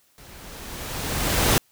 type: noise with level ramp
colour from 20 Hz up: pink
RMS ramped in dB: -47 to -17 dBFS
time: 0.18-1.58 s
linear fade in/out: 0 ms
effects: white hiss -62 dBFS RMS until 1.71 s